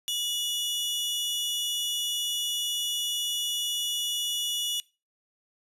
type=tone pair together; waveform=sawtooth; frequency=2906 / 3456 Hz; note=F#7 / A7; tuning=-32 / -32 cents; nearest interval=minor third; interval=300 cents; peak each=-27 / -28 dBFS; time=0.08-4.8 s; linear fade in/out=0 ms; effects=noise-tail reverb RT60 0.3 s tail -22 dB re dry + resampled to 32000 Hz